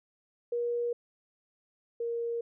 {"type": "tone pair in turn", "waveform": "sine", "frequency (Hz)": [476.8, 467.8], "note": ["A#4", "A#4"], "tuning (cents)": [39, 6], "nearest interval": "unison", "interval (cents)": 33, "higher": "first", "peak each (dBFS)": [-28, -30], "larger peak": "first", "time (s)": [[0.52, 0.93], [2, 2.41]], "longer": "neither", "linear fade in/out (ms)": 5, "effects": []}